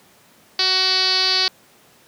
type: tone with low-pass filter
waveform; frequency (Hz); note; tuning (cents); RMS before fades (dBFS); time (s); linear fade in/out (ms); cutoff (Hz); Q
5% pulse; 374.8; F#4; +22; -18; 0.59-1.48; 2; 4600; 8.2
effects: pink hiss -52 dBFS RMS until 2.07 s + high-pass 150 Hz 12 dB/octave